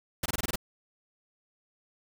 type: noise bursts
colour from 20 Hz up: pink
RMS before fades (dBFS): -30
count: 7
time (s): 0.23-0.558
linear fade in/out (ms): 5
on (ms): 28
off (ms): 22
effects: none